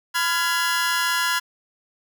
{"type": "chord", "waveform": "sawtooth", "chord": "F diminished", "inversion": "second", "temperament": "just", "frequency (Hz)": [1005.8, 1396.9, 1676.3], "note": ["Cb6", "F6", "Ab6"], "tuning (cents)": [31, 0, 16], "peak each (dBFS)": -21, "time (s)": [0.14, 1.4], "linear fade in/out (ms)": 20, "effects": []}